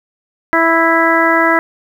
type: harmonic tone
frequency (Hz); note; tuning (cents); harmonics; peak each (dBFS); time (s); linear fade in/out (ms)
329.7; E4; 0; 1 / 2 / 3 / 4 / 5 / 6; -16 / -16 / -16 / -16 / -16 / -16; 0.53-1.59; 0
effects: 7-bit